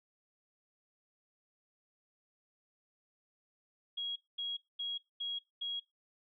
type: tone bursts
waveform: sine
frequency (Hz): 3300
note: G#7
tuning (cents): -12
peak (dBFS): -35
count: 5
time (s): 3.97-5.8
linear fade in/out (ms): 10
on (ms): 190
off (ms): 220
effects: noise-tail reverb RT60 0.2 s tail -22 dB re dry